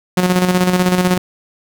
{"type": "tone with tremolo", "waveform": "sawtooth", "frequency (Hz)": 181.5, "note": "F#3", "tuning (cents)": -33, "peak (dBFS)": -6, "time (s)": [0.17, 1.18], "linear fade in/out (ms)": 5, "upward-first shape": "square", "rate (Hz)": 16, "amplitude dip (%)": 50, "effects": []}